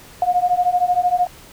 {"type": "beating tone pair", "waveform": "sine", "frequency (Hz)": [710, 723], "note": ["F5", "F#5"], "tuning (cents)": [28, -40], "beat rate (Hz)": 13, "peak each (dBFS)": [-18, -17], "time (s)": [0.22, 1.27], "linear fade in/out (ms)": 2, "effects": ["pink hiss -43 dBFS RMS until 1.52 s"]}